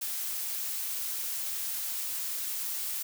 blue noise, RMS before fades -34 dBFS, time 0.01-3.03 s, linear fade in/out 10 ms, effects none

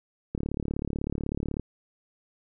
click train, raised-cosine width 3 ms, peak -17 dBFS, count 46, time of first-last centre 0.35-1.597 s, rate 36.1 Hz, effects none

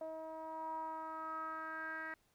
10% pulse tone with low-pass filter sweep, 318.6 Hz, D#4, 41 cents sharp, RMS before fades -44 dBFS, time 0.01-2.14 s, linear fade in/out 2 ms, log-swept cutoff 690 to 1800 Hz, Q 6.3, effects pink hiss -75 dBFS RMS until 2.34 s

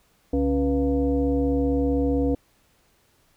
sine tone with frequency modulation, 277.2 Hz, C#4, in tune, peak -19 dBFS, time 0.33-2.35 s, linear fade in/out 5 ms, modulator 210 Hz, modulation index 1.1, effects pink hiss -63 dBFS RMS until 3.36 s

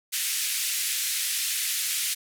white band-pass noise, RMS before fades -28 dBFS, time 0.12-2.15 s, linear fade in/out 20 ms, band 1900 to 13000 Hz, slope 24 dB/octave, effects none

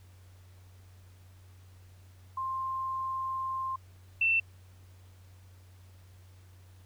sine tone pair in turn, 1054 / 2682 Hz, C6 / E7, +12 / +29 cents, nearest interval octave + major third, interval 1617 cents, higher second, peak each -31 / -23 dBFS, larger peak second, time 2.37-3.76 / 4.21-4.4 s, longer first, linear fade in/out 5 ms, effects added 92 Hz sine -52 dBFS peak until 6.85 s + pink hiss -64 dBFS RMS until 6.85 s

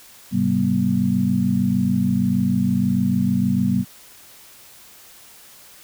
sine tone cluster, 104.6 / 131.5 / 193.2 / 239.8 Hz, G#2 / C3 / G3 / A#3, +13 / +9 / -25 / +49 cents, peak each -27 / -25 / -19 / -21 dBFS, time 0.31-3.85 s, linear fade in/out 50 ms, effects white hiss -46 dBFS RMS until 5.83 s

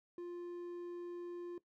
triangle tone, 349.8 Hz, F4, 3 cents sharp, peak -40 dBFS, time 0.18-1.58 s, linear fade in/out 2 ms, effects noise-tail reverb RT60 0.1 s tail -17 dB re dry

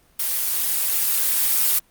blue noise with level ramp, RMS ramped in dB -23 to -18 dBFS, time 0.19-1.79 s, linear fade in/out 5 ms, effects pink hiss -58 dBFS RMS until 1.9 s + Opus 32 kbps

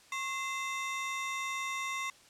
35% pulse ring-modulated tone, 1575 Hz, G6, 8 cents sharp, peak -29 dBFS, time 0.12-2.1 s, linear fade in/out 2 ms, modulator 491 Hz, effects white hiss -59 dBFS RMS until 2.29 s + low-pass 8000 Hz 12 dB/octave

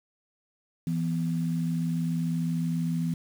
sine tone pair together, 166.83 / 246.9 Hz, E3 / B3, +21 / 0 cents, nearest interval perfect fifth, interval 679 cents, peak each -26 / -32 dBFS, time 0.87-3.14 s, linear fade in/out 2 ms, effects 8-bit

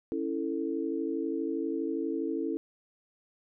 sine chord, A major, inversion first, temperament equal with one note detuned, 277.2 / 329.6 / 444.3 Hz, C#4 / E4 / A4, 0 / 0 / +17 cents, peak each -34 / -32 / -35 dBFS, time 0.12-2.57 s, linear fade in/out 0 ms, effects none

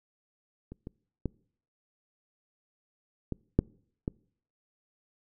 clicks, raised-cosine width 3 ms, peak -29 / -26 / -17 / -19 / -8 / -17 dBFS, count 6, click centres 0.72 / 0.871 / 1.257 / 3.323 / 3.59 / 4.079 s, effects noise-tail reverb RT60 0.6 s tail -26 dB re dry

